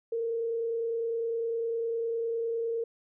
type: tone with frequency modulation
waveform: sine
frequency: 460 Hz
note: A#4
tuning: 23 cents flat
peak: -28 dBFS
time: 0.12-2.84 s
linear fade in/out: 5 ms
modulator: 29.9 Hz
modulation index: 0.28
effects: none